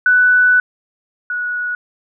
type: tone pair in turn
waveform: sine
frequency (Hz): 1490 / 1463.6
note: F#6 / F#6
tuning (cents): +12 / -19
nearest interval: unison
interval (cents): 31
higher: first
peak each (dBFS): -8 / -18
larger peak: first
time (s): 0.06-0.6 / 1.3-1.75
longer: first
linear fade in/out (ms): 2
effects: none